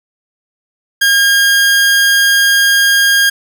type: tone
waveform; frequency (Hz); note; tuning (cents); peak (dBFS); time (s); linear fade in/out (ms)
sawtooth; 1620; G#6; -43; -4; 1.01-3.3; 10
effects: none